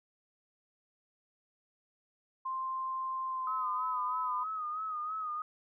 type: tone with pitch glide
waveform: sine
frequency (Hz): 1048 to 1007.1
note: C6 to B5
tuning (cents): +2 to +34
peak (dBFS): -33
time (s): 2.45-4.44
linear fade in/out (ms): 10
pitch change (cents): -68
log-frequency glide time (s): 3.25-3.95
type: tone with vibrato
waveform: sine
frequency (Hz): 1254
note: D#6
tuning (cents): +13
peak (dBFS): -34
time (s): 3.47-5.42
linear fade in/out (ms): 2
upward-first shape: sine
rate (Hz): 3.1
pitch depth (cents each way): 59
effects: none